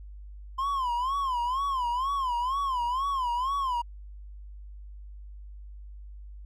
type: tone with vibrato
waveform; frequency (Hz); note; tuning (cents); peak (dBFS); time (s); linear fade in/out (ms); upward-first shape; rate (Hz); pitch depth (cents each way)
triangle; 1035; C6; -19; -24; 0.58-3.82; 10; sine; 2.1; 150
effects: added 50 Hz sine -41 dBFS peak until 6.45 s

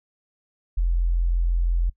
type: tone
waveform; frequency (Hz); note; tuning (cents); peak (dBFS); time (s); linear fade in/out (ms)
sine; 42.97; F1; -27; -18; 0.77-1.9; 10
effects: noise-tail reverb RT60 0.1 s tail -21 dB re dry

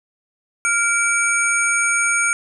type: tone cluster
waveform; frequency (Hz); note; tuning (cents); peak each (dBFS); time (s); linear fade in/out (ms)
sine; 1402 / 2307 / 6560 / 8780; F6 / D7 / G#8 / C#9; +6 / -31 / -22 / -18; -19 / -20 / -24 / -23; 0.65-2.33; 0
effects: 8-bit

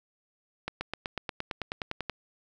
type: accelerating click train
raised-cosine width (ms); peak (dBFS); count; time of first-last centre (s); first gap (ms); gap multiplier
0.3; -16; 14; 0.68-2.097; 130; 0.97
effects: none

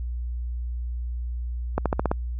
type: accelerating click train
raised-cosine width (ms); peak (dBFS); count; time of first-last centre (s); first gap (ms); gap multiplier
1; -8; 6; 1.78-2.115; 77; 0.93
effects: added 60 Hz sine -27 dBFS peak until 2.39 s

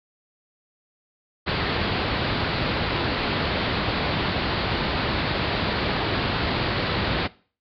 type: low-pass noise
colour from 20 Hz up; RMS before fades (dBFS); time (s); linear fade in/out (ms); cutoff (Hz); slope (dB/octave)
pink; -24; 1.46-7.28; 20; 4700; 96
effects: noise-tail reverb RT60 0.4 s tail -20 dB re dry + high-pass 60 Hz 12 dB/octave

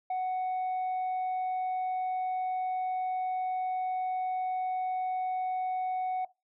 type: tone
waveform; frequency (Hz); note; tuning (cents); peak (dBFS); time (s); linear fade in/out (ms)
sine; 742; F#5; +5; -26; 0.1-6.25; 5
effects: noise-tail reverb RT60 0.2 s tail -18 dB re dry + tanh soft clip ceiling -28 dBFS

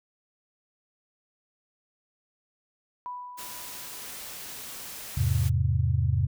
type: tone with exponential decay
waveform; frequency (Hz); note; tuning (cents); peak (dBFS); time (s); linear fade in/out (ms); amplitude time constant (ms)
sine; 987.8; B5; 0; -32; 3.06-4.4; 0; 290
type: noise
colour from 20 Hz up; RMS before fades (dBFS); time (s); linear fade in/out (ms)
white; -40; 3.37-5.5; 20
type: chord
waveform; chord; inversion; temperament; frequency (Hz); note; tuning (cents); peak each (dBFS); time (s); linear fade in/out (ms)
sine; E augmented; none; equal with one note detuned; 83.22 / 103.83 / 130.81; E2 / G#2 / B#2; +17 / 0 / 0; -26; 5.17-6.27; 5
effects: none

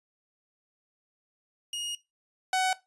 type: tone pair in turn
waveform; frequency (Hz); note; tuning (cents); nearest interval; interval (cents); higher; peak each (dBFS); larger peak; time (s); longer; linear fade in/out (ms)
sawtooth; 2869 / 749.7; F7 / F#5; +46 / +23; octave + major seventh; 2323; first; -28 / -20; second; 1.73-1.95 / 2.53-2.73; first; 2
effects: noise-tail reverb RT60 0.2 s tail -17 dB re dry + resampled to 24000 Hz

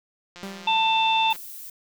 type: click train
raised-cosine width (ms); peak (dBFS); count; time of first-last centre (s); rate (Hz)
0.2; -25; 177; 0.36-1.36; 176
type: tone with exponential decay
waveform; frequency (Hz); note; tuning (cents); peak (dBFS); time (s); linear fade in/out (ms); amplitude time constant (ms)
sawtooth; 196; G3; 0; -28; 0.43-1.12; 0; 150
type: harmonic tone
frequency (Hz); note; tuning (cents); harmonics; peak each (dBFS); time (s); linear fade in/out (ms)
890; A5; +20; 1 / 3 / 4; -20 / -25 / -25; 0.67-1.33; 5
type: noise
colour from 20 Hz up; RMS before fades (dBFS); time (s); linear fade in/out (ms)
violet; -39; 1.3-1.7; 5
effects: none

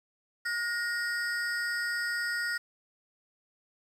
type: ring-modulated tone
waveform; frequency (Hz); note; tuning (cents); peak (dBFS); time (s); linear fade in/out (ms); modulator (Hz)
square; 1652; G#6; -10; -27; 0.45-2.58; 10; 218
effects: low-pass 8000 Hz 12 dB/octave + 9-bit

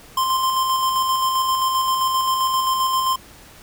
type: tone with tremolo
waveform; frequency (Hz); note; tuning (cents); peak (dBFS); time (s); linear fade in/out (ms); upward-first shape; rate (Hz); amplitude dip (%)
square; 1046.5; C6; 0; -17; 0.17-3.16; 5; square; 7.6; 30
effects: pink hiss -45 dBFS RMS until 3.62 s

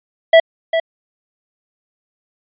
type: tone with echo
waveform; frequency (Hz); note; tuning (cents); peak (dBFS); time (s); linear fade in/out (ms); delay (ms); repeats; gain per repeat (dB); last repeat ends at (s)
square; 656; E5; -9; -5; 0.33-0.4; 5; 400; 1; -9; 0.8
effects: resampled to 8000 Hz

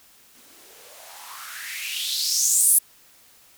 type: noise with band-pass filter sweep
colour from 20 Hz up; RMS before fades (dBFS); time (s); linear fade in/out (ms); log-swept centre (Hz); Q
violet; -25; 0.34-2.79; 10; 220 to 11000; 5.1
effects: white hiss -54 dBFS RMS until 3.57 s

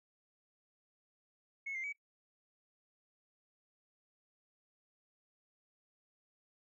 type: tone with pitch steps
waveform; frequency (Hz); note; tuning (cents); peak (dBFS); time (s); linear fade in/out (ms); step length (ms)
sine; 2191 / 2094 / 2275; C#7 / C7 / C#7; -21 / +1 / +44; -37; 1.66-1.927; 10; 89
effects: noise-tail reverb RT60 0.1 s tail -20 dB re dry + tanh soft clip ceiling -34 dBFS

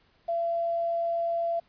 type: tone with quantisation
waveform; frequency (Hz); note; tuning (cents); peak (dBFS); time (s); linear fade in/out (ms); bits
sine; 677; E5; +46; -25; 0.28-1.6; 10; 9
effects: pink hiss -65 dBFS RMS until 1.68 s + resampled to 11025 Hz

